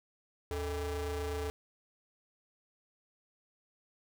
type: ring-modulated tone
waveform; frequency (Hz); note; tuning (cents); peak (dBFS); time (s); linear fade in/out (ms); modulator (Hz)
45% pulse; 180; F#3; -47; -31; 0.51-1.5; 0; 256
effects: none